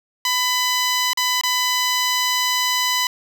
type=tone with dropouts; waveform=10% pulse; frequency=1000 Hz; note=B5; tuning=21 cents sharp; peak=-9 dBFS; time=0.25-3.07 s; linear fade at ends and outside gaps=2 ms; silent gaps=1.133-1.173 / 1.412-1.435 s; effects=none